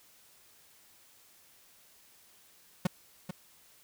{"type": "tone with echo", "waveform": "45% pulse", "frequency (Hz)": 181.9, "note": "F#3", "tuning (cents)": -29, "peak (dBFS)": -24, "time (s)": [2.85, 2.87], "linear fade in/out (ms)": 5, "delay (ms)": 440, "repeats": 1, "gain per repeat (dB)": -10, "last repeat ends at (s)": 3.31, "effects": ["white hiss -61 dBFS RMS until 3.83 s"]}